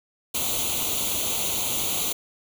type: noise with comb filter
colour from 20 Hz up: white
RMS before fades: -26 dBFS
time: 0.34-2.13 s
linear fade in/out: 10 ms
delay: 0.29 ms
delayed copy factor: +0.85
effects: none